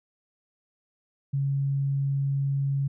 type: tone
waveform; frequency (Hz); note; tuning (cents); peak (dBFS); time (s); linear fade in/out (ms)
sine; 138.5; C#3; -1; -23; 1.33-2.88; 10
effects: none